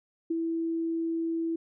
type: tone with ADSR envelope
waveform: sine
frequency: 329.6 Hz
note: E4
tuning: in tune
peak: -24 dBFS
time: 0.3-1.56 s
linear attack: 9 ms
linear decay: 20 ms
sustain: -3 dB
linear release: 6 ms
effects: none